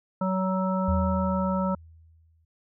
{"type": "harmonic tone", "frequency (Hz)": 187.9, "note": "F#3", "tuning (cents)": 27, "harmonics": [1, 3, 5, 7], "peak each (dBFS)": [-25, -30, -32, -33], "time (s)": [0.21, 1.75], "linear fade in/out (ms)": 5}
{"type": "tone with exponential decay", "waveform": "sine", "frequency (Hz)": 81.2, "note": "E2", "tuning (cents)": -26, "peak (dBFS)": -22, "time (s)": [0.88, 2.45], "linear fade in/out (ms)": 5, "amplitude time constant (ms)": 340}
{"effects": []}